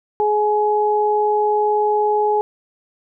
sine tone pair together, 421 / 842 Hz, G#4 / G#5, +24 / +24 cents, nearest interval octave, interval 1200 cents, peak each -17 dBFS, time 0.2-2.41 s, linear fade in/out 0 ms, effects none

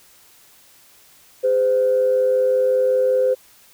sine tone pair together, 407.4 / 512.7 Hz, G#4 / C5, -33 / -35 cents, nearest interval major third, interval 398 cents, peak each -23 / -14 dBFS, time 1.43-3.35 s, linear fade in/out 20 ms, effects tanh soft clip ceiling -8 dBFS + white hiss -51 dBFS RMS until 3.73 s

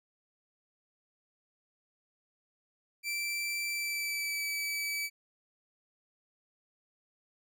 sawtooth tone with pitch glide, 2339 to 2299 Hz, D7 to D7, -8 to -37 cents, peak -29 dBFS, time 3.03-5.1 s, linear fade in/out 50 ms, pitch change -29 cents, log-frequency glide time 3.68-4.46 s, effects none

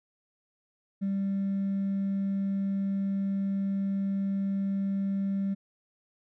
triangle tone with hard clipping, 196.1 Hz, G3, 1 cent sharp, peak -26 dBFS, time 1.01-5.55 s, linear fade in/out 20 ms, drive 2 dB, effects none

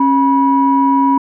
sine tone pair together, 273 / 973 Hz, C#4 / B5, -26 / -26 cents, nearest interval octave + minor seventh, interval 2200 cents, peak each -11 dBFS, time 0-1.18 s, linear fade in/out 5 ms, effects tanh soft clip ceiling -1 dBFS

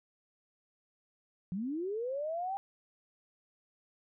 sine linear sweep, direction up, 170.8 to 800 Hz, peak -33 dBFS, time 1.52-2.57 s, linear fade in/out 0 ms, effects none

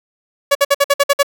sawtooth tone bursts, 565 Hz, C#5, 33 cents sharp, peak -5 dBFS, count 8, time 0.51-1.231 s, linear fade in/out 10 ms, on 42 ms, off 55 ms, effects none

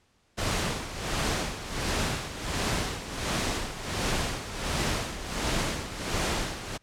pink noise with tremolo, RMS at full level -27 dBFS, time 0.37-6.78 s, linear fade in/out 20 ms, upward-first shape sine, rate 1.4 Hz, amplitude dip 70%, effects pink hiss -67 dBFS RMS until 6.82 s + low-pass 8000 Hz 12 dB/octave

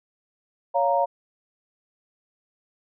sine chord, Bb minor, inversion first, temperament just, 559.4 / 699.2 / 932.3 Hz, Db5 / F5 / Bb5, +16 / +2 / 0 cents, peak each -23 dBFS, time 0.74-1.06 s, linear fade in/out 20 ms, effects none

